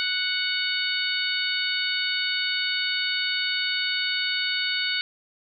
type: harmonic tone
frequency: 740 Hz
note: F#5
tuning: in tune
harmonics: 2 / 3 / 4 / 5 / 6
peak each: -30 / -30 / -30 / -30 / -30 dBFS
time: 0-5.01 s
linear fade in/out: 0 ms
effects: none